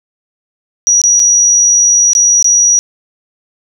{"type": "tone with dropouts", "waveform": "sine", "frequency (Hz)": 5800, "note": "F#8", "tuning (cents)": -35, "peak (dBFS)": -5, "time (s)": [0.87, 2.79], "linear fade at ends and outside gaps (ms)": 0, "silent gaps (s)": [[1.016, 1.038], [1.195, 1.2], [2.133, 2.151], [2.426, 2.444]], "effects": []}